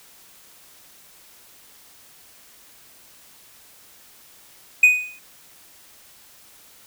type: tone with exponential decay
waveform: triangle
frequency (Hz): 2489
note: D#7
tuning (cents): 0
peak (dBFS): -5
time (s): 4.83-5.19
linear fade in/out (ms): 5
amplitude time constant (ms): 77
effects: white hiss -50 dBFS RMS until 6.86 s